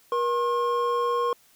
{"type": "tone pair together", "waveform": "triangle", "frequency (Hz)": [477.8, 1073.8], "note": ["A#4", "C6"], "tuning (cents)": [43, 45], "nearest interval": "octave + major second", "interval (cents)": 1402, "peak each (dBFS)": -23, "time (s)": [0.12, 1.33], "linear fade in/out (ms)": 2, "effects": ["white hiss -59 dBFS RMS until 1.55 s"]}